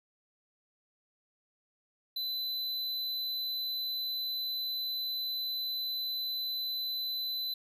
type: tone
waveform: square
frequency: 4015 Hz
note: B7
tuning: 28 cents sharp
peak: -33 dBFS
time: 2.16-7.54 s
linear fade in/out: 5 ms
effects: none